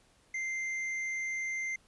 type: tone with hard clipping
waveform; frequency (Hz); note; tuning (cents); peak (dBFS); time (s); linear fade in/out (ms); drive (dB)
sine; 2088; C7; -4; -34; 0.34-1.76; 5; 5
effects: pink hiss -66 dBFS RMS until 1.87 s + resampled to 24000 Hz